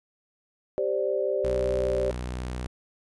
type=chord; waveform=sine; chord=G suspended fourth; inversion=none; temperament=just; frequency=392 / 522.7 / 588 Hz; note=G4 / C5 / D5; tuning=0 / -2 / +2 cents; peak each=-28 dBFS; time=0.78-2.11 s; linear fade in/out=0 ms
type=tone with pitch glide; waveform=sawtooth; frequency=61.74 to 62.1 Hz; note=B1 to B1; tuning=0 to +10 cents; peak=-27 dBFS; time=1.44-2.67 s; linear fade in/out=5 ms; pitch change=+10 cents; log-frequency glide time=2.17-2.3 s
effects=resampled to 24000 Hz